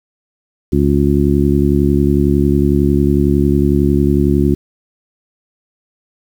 harmonic tone, 71 Hz, C#2, 42 cents sharp, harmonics 1 / 2 / 3 / 4 / 5, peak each -16 / -16 / -16 / -16 / -16 dBFS, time 0.72-4.55 s, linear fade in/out 10 ms, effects 7-bit

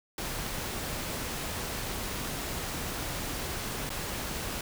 pink noise with dropouts, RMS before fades -35 dBFS, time 0.18-4.61 s, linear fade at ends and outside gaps 2 ms, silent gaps 3.893-3.902 s, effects none

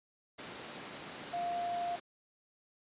sine tone in noise, 698.5 Hz, F5, in tune, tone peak -33 dBFS, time 1.33-1.96 s, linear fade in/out 10 ms, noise pink, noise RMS -44 dBFS, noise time 0.38-2 s, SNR +8 dB, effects high-pass 200 Hz 12 dB/octave + resampled to 8000 Hz

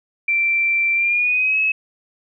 sine tone with pitch glide, 2349 to 2576 Hz, D7 to E7, 0 to -41 cents, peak -15 dBFS, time 0.28-1.72 s, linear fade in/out 5 ms, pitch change +159 cents, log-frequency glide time 0.94-1.59 s, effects none

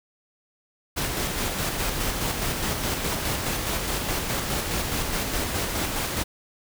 pink noise with tremolo, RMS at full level -26 dBFS, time 0.96-6.24 s, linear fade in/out 20 ms, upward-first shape square, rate 4.8 Hz, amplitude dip 30%, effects none

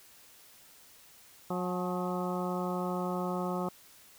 harmonic tone with a mistuned harmonic, 180.8 Hz, F#3, 40 cents flat, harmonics 1 / 2 / 3 / 4 / 5 / 6 / 7, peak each -34 / -37 / -39 / -40 / -41 / -42 / -42 dBFS, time 1.5-3.69 s, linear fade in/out 5 ms, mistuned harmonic 5, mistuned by -64 cents, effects white hiss -57 dBFS RMS until 4.18 s

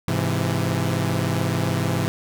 sawtooth chord, Ab augmented, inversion none, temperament equal with one note detuned, 103.83 / 130.81 / 166.83 Hz, Ab2 / C3 / E3, 0 / 0 / +21 cents, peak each -21 dBFS, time 0.08-2.08 s, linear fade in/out 0 ms, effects none

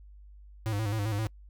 square tone with vibrato, 106 Hz, G#2, 36 cents sharp, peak -29 dBFS, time 0.66-1.27 s, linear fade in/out 0 ms, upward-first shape square, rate 7.6 Hz, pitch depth 75 cents each way, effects noise-tail reverb RT60 0.1 s tail -25 dB re dry + added 50 Hz sine -48 dBFS peak until 1.49 s

